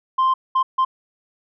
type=tone bursts at uneven times; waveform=sine; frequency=1046.5 Hz; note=C6; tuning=in tune; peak=-12 dBFS; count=3; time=0.18-0.34 / 0.55-0.63 / 0.78-0.85 s; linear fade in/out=10 ms; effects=tanh soft clip ceiling -13 dBFS